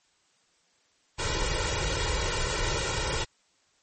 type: noise with comb filter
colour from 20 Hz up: pink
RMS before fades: -28 dBFS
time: 1.18-3.25 s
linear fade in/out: 20 ms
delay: 2.1 ms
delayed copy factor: +0.9
effects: white hiss -67 dBFS RMS until 3.82 s + MP3 32 kbps